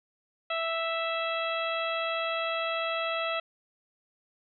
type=harmonic tone with a mistuned harmonic; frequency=659.3 Hz; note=E5; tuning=in tune; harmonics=1 / 2 / 3 / 4 / 5 / 6; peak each=-32 / -33 / -39 / -35 / -38 / -43 dBFS; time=0.5-3.4 s; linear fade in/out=5 ms; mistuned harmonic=6; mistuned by=-17 cents; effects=none